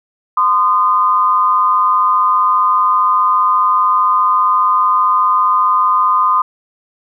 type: tone pair together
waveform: sine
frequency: 1031 / 1226.1 Hz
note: C6 / D#6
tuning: -26 / -26 cents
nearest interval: minor third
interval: 300 cents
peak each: -12 dBFS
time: 0.37-6.42 s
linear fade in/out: 5 ms
effects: none

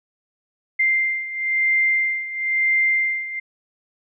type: beating tone pair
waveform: sine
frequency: 2093 / 2094 Hz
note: C7 / C7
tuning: 0 / +1 cents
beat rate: 1 Hz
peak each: -23 / -19 dBFS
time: 0.79-3.4 s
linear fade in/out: 10 ms
effects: none

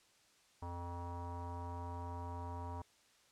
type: tone with low-pass filter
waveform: square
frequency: 87 Hz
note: F2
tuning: 6 cents flat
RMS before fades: -44 dBFS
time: 0.62-2.82 s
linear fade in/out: 5 ms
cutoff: 950 Hz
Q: 6.5
effects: white hiss -69 dBFS RMS until 3.31 s + low-pass 8000 Hz 12 dB/octave

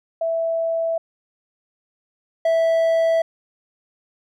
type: tone pair in turn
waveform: sine / triangle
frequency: 659.3 / 656.9 Hz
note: E5 / E5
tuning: 0 / -6 cents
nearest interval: unison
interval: 6 cents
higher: first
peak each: -19 / -13 dBFS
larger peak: second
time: 0.21-0.98 / 2.45-3.22 s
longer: neither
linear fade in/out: 5 ms
effects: none

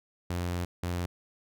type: tone bursts at uneven times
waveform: sawtooth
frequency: 88 Hz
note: F2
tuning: 14 cents sharp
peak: -26 dBFS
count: 2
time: 0.3-0.65 / 0.83-1.06 s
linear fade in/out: 5 ms
effects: none

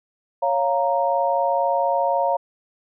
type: chord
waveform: sine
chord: Bb minor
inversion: first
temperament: equal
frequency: 554.4 / 698.5 / 932.3 Hz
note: Db5 / F5 / Bb5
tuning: 0 / 0 / 0 cents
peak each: -22 dBFS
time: 0.42-2.37 s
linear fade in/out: 10 ms
effects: none

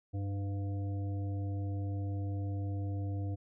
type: harmonic tone with a mistuned harmonic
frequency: 99.9 Hz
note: G2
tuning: 33 cents sharp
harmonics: 1 / 3 / 5 / 7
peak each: -33 / -43 / -50 / -52 dBFS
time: 0.13-3.36 s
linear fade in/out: 20 ms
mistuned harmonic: 1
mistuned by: -33 cents
effects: none

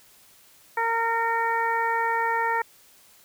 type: harmonic tone with a mistuned harmonic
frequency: 459.2 Hz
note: A#4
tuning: 26 cents flat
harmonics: 1 / 2 / 3 / 4 / 5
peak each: -31 / -24 / -31 / -28 / -37 dBFS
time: 0.77-2.62 s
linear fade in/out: 5 ms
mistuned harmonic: 5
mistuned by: -24 cents
effects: white hiss -55 dBFS RMS until 3.24 s

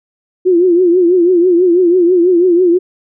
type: tone with vibrato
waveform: sine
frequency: 354.5 Hz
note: F4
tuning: 26 cents sharp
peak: -6 dBFS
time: 0.45-2.79 s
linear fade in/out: 20 ms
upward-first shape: triangle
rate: 6.1 Hz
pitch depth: 110 cents each way
effects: none

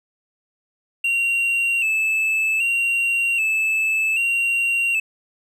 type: tone with vibrato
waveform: triangle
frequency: 2687 Hz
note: E7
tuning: 33 cents sharp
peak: -16 dBFS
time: 1.04-5 s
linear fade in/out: 5 ms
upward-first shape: square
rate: 0.64 Hz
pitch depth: 44 cents each way
effects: none

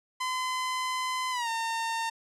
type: tone with pitch glide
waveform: sawtooth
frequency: 1022 to 910.5 Hz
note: C6 to A#5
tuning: -41 to -41 cents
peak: -25 dBFS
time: 0.2-2.1 s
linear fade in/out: 10 ms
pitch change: -200 cents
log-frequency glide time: 1.31-1.49 s
effects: low-pass 9000 Hz 12 dB/octave

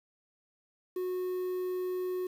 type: tone with quantisation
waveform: triangle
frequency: 365.7 Hz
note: F#4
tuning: 20 cents flat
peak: -29 dBFS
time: 0.96-2.27 s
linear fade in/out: 5 ms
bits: 9
effects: none

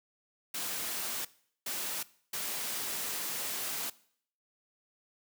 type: noise bursts at uneven times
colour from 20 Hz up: white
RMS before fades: -36 dBFS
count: 3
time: 0.54-1.25 / 1.66-2.03 / 2.33-3.9 s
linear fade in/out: 5 ms
effects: noise-tail reverb RT60 0.6 s tail -20 dB re dry + high-pass 150 Hz 12 dB/octave

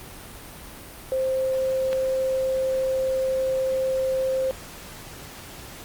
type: tone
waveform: sine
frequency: 525 Hz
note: C5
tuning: 6 cents sharp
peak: -21 dBFS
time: 1.12-4.51 s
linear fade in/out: 0 ms
type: click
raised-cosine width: 0.3 ms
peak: -15 dBFS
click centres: 1.93 s
effects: pink hiss -41 dBFS RMS until 5.84 s + Opus 32 kbps

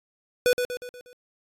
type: tone with echo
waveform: square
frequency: 493.9 Hz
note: B4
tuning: in tune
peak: -18 dBFS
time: 0.46-0.53 s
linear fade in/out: 0 ms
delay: 120 ms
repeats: 5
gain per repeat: -6 dB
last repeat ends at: 1.13 s
effects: AAC 48 kbps

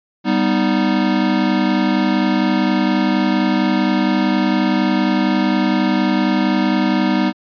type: chord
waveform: square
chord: G augmented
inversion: none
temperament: equal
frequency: 196 / 246.9 / 311.1 Hz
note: G3 / B3 / D#4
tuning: 0 / 0 / 0 cents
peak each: -19 dBFS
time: 0.24-7.33 s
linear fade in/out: 50 ms
effects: resampled to 11025 Hz

